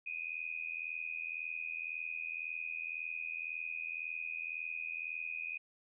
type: tone with amplitude modulation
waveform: sine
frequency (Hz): 2489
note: D#7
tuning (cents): 0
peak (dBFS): -34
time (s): 0.06-5.58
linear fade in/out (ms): 10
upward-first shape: sine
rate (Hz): 81.9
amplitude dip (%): 90
effects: none